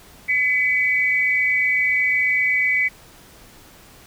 sine tone pair together, 2011 / 2263 Hz, B6 / C#7, +31 / +35 cents, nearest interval major second, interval 204 cents, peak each -19 dBFS, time 0.28-2.89 s, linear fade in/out 20 ms, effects pink hiss -47 dBFS RMS until 4.06 s

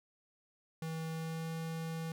square tone with pitch glide, 161.4 to 162.9 Hz, E3 to E3, -36 to -20 cents, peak -38 dBFS, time 0.82-2.12 s, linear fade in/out 2 ms, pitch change +16 cents, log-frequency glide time 1.1-1.5 s, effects none

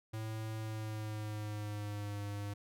square tone with pitch glide, 110 to 102.04 Hz, A2 to G#2, 0 to -30 cents, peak -39 dBFS, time 0.13-2.54 s, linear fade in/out 10 ms, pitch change -130 cents, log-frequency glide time 0.58-2.22 s, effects none

